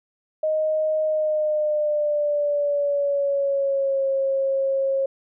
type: tone with pitch glide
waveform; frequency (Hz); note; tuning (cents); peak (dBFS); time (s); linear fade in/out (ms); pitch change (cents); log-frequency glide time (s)
sine; 622.3 to 541.7; D#5 to C#5; 0 to -40; -19; 0.43-5.06; 5; -240; 1.04-4.06
effects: none